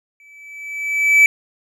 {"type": "tone with exponential growth", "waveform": "triangle", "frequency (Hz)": 2305, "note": "D7", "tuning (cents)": -33, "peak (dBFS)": -4, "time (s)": [0.2, 1.26], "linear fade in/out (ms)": 1, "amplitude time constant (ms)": 230, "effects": []}